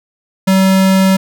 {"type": "tone", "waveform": "square", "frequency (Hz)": 190.7, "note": "G3", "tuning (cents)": -47, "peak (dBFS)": -8, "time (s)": [0.47, 1.17], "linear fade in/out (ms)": 10, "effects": []}